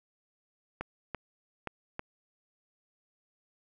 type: clicks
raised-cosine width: 0.5 ms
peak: -20 dBFS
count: 4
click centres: 0.81 / 1.147 / 1.673 / 1.994 s
effects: none